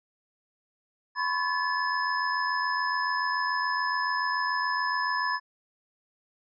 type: tone cluster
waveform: sine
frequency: 1005 / 1092 / 1725 / 5150 Hz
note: B5 / C#6 / A6 / E8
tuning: +30 / -26 / -35 / -41 cents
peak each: -29 / -33 / -29 / -37 dBFS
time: 1.15-5.4 s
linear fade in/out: 50 ms
effects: none